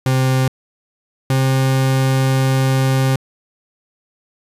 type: tone pair in turn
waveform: 40% pulse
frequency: 130.81 / 132.79 Hz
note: C3 / C3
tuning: 0 / +26 cents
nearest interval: unison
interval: 26 cents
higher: second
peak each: -12 dBFS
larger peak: neither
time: 0.06-0.48 / 1.3-3.16 s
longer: second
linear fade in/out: 2 ms
effects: resampled to 32000 Hz